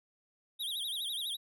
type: tone with vibrato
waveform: square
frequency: 3500 Hz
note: A7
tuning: 10 cents flat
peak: -35 dBFS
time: 0.59-1.37 s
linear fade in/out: 20 ms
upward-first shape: sine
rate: 12 Hz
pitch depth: 180 cents each way
effects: none